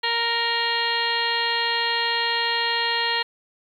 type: harmonic tone with a mistuned harmonic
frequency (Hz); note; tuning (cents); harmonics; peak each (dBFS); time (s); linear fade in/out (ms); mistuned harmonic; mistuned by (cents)
466.2; A#4; 0; 1 / 2 / 3 / 4 / 5 / 6 / 7 / 8 / 9; -33 / -27 / -35 / -26 / -34 / -29 / -30 / -35 / -28; 0.03-3.23; 10; 6; +16
effects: 9-bit